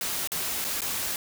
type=noise with dropouts; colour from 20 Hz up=white; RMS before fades=-30 dBFS; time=0.01-1.16 s; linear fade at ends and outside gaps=1 ms; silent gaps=0.274-0.318 / 0.644-0.648 / 0.807-0.818 s; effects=none